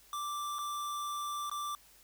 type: tone with dropouts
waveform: square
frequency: 1174.7 Hz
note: D6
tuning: in tune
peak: -36 dBFS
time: 0.13-1.75 s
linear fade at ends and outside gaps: 1 ms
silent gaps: 0.585-0.589 / 1.497-1.514 s
effects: added 50 Hz sine -70 dBFS peak until 2.03 s + white hiss -61 dBFS RMS until 2.03 s